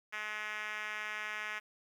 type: tone with band-pass filter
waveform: 5% pulse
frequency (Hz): 212.4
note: G#3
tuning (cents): +39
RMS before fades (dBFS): -40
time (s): 0.12-1.6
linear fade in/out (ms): 20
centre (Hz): 2000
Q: 1.7
effects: 10-bit